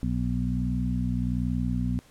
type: harmonic tone with a mistuned harmonic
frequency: 61.2 Hz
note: B1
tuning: 15 cents flat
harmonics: 1 / 2 / 3 / 4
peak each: -30 / -30 / -30 / -30 dBFS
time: 0.03-1.99 s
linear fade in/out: 0 ms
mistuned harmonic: 1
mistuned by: +19 cents
effects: pink hiss -57 dBFS RMS until 2.1 s + low-pass 12000 Hz 12 dB/octave